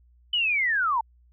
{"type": "linear sweep", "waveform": "sine", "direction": "down", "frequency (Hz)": [3016, 867], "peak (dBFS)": -21, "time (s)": [0.33, 1.01], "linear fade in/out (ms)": 5, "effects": ["added 60 Hz sine -55 dBFS peak until 1.32 s"]}